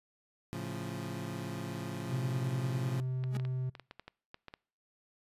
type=chord; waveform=25% pulse; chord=A augmented; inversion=none; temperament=equal with one note detuned; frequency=110.77 / 138.59 / 174.61 Hz; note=A2 / C#3 / E#3; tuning=+12 / 0 / 0 cents; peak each=-38 dBFS; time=0.53-3 s; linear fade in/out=0 ms
type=tone; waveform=triangle; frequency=128.6 Hz; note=C3; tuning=30 cents flat; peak=-30 dBFS; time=2.09-3.7 s; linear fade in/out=10 ms
type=clicks; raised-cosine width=0.3 ms; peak=-30 dBFS; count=12; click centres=3.239 / 3.351 / 3.398 / 3.451 / 3.752 / 3.797 / 3.911 / 3.996 / 4.08 / 4.344 / 4.483 / 4.539 s
type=tone with exponential growth; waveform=40% pulse; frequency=207.7 Hz; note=G#3; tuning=in tune; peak=-33 dBFS; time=3.28-3.37 s; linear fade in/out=2 ms; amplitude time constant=19 ms
effects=noise-tail reverb RT60 0.5 s tail -25 dB re dry + resampled to 32000 Hz